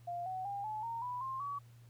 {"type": "tone with pitch steps", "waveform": "sine", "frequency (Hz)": [698.5, 748.6, 802.4, 860, 921.7, 987.8, 1058.7, 1134.7], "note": ["F5", "F#5", "G5", "A5", "A#5", "B5", "C6", "C#6"], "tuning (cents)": [0, 20, 40, -40, -20, 0, 20, 40], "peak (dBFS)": -37, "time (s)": [0.07, 1.59], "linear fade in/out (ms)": 10, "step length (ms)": 190, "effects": ["added 118 Hz sine -55 dBFS peak until 1.89 s", "pink hiss -69 dBFS RMS until 1.89 s"]}